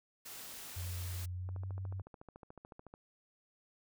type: noise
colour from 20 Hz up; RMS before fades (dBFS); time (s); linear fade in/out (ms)
white; -48; 0.25-1.26; 10
type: tone with pitch glide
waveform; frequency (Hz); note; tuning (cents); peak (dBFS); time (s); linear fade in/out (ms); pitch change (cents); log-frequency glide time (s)
sine; 90 to 95.13; F#2 to F#2; -47 to +49; -38; 0.76-2.02; 10; +96; 1.32-1.68
type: click train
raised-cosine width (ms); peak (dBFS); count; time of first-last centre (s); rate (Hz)
1; -37; 21; 1.49-2.939; 13.8
effects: none